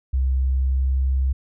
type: tone with pitch glide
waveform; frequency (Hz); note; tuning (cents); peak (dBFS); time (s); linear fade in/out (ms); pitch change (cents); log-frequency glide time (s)
sine; 65.41 to 66.09; C2 to C2; 0 to +18; -17; 0.13-1.33; 10; +18; 0.34-1.04
effects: none